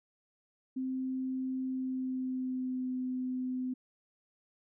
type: tone with pitch glide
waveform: sine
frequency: 260.2 to 255 Hz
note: C4 to C4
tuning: -9 to -44 cents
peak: -32 dBFS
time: 0.76-3.74 s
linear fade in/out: 10 ms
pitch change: -35 cents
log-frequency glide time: 1.65-2.92 s
effects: none